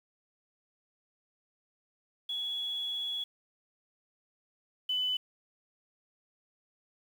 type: tone pair in turn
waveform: sine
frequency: 3371 / 3003 Hz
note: G#7 / F#7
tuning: +25 / +25 cents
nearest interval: major second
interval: 200 cents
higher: first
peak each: -32 / -28 dBFS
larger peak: second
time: 2.29-3.24 / 4.89-5.17 s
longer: first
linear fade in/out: 5 ms
effects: 9-bit